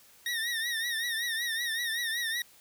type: tone with vibrato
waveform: 25% pulse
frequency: 1856 Hz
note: A#6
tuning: 8 cents flat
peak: -26 dBFS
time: 0.26-2.42 s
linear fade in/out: 2 ms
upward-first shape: triangle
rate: 5.3 Hz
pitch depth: 98 cents each way
effects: white hiss -58 dBFS RMS until 2.6 s